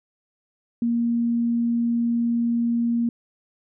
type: tone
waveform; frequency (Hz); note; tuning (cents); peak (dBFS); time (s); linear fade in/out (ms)
sine; 234.8; A#3; +13; -19; 0.82-3.09; 2
effects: none